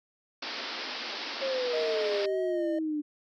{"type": "band-pass noise", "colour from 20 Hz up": "white", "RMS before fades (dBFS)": -37, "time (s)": [0.42, 2.26], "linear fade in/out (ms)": 5, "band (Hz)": [220, 5300], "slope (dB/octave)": 96}
{"type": "exponential sweep", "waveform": "sine", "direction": "down", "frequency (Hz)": [546, 293.7], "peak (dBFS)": -28, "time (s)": [1.41, 3.02], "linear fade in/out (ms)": 20}
{"type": "tone with vibrato", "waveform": "triangle", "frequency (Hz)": 620, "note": "D#5", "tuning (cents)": -6, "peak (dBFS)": -29, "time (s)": [1.73, 2.79], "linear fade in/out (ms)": 5, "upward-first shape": "sine", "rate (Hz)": 1.8, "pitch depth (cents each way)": 43}
{"effects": []}